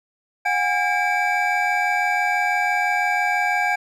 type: tone cluster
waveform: triangle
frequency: 728 / 814 / 1618 / 2311 Hz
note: F#5 / G#5 / G#6 / D7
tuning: -28 / -35 / -46 / -28 cents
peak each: -22 dBFS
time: 0.45-3.76 s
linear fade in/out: 10 ms
effects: none